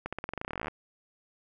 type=accelerating click train; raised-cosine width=0.5 ms; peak=-19 dBFS; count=21; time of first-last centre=0.06-0.682 s; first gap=66 ms; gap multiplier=0.91; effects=none